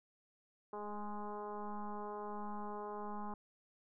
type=tone with frequency modulation; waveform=sine; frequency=415.3 Hz; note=G#4; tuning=in tune; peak=-40 dBFS; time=0.73-3.34 s; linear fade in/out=2 ms; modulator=208 Hz; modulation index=3.4; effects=none

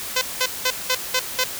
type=tone bursts; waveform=5% pulse; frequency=510 Hz; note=C5; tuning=44 cents flat; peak=-6 dBFS; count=6; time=0.16-1.44 s; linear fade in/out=5 ms; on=55 ms; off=190 ms; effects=white hiss -31 dBFS RMS until 1.59 s

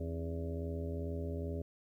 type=harmonic tone with a mistuned harmonic; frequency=82.41 Hz; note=E2; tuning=in tune; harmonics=1 / 2 / 3 / 4 / 5 / 6 / 7 / 8; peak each=-38 / -45 / -44 / -53 / -44 / -56 / -47 / -56 dBFS; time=0-1.62 s; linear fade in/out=5 ms; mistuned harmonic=3; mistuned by=+110 cents; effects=12-bit

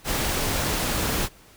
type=noise; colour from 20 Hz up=pink; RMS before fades=-25 dBFS; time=0.04-1.29 s; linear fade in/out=50 ms; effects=pink hiss -52 dBFS RMS until 1.56 s

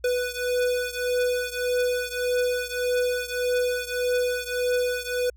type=beating tone pair; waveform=square; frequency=493.9 / 495.6 Hz; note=B4 / B4; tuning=0 / +6 cents; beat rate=1.7 Hz; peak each=-26 / -28 dBFS; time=0.04-5.3 s; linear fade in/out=5 ms; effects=added 60 Hz sine -48 dBFS peak until 5.36 s

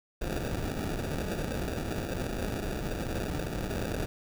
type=noise with sample-and-hold; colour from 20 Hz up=pink; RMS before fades=-33 dBFS; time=0.21-4.06 s; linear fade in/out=5 ms; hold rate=1050 Hz; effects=none

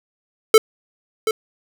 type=tone with echo; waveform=square; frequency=440 Hz; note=A4; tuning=in tune; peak=-6 dBFS; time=0.54-0.58 s; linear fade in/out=2 ms; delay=730 ms; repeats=1; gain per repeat=-11 dB; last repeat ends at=1.31 s; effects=none

